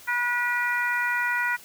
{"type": "harmonic tone with a mistuned harmonic", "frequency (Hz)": 485.3, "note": "B4", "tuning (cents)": -30, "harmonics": [2, 3, 4, 5], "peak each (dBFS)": [-30, -26, -27, -33], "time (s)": [0.07, 1.57], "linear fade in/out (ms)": 20, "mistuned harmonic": 5, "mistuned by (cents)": -16, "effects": ["white hiss -48 dBFS RMS until 1.64 s"]}